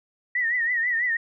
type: tone with vibrato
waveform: sine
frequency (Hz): 1904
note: A#6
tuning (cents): +36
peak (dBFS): -21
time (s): 0.35-1.17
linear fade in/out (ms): 5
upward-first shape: triangle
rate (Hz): 6.1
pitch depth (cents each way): 110
effects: none